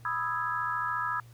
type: chord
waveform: sine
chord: E major seventh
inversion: second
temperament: equal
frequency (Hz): 987.8 / 1244.5 / 1318.5 / 1661.2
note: B5 / D#6 / E6 / G#6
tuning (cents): 0 / 0 / 0 / 0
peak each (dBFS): -34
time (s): 0.05-1.2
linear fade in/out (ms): 2
effects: added 118 Hz sine -49 dBFS peak until 1.33 s + pink hiss -61 dBFS RMS until 1.33 s